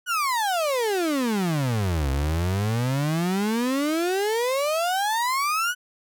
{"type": "exponential two-way sweep", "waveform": "35% pulse", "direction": "down then up", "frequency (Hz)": [1501, 66, 1501], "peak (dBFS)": -20, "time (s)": [0.06, 5.75], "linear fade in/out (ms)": 50, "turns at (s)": 2.1, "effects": []}